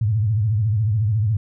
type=tone with vibrato; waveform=sine; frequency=107.4 Hz; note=A2; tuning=41 cents flat; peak=-16 dBFS; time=0.01-1.37 s; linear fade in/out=5 ms; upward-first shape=triangle; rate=14 Hz; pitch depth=180 cents each way; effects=none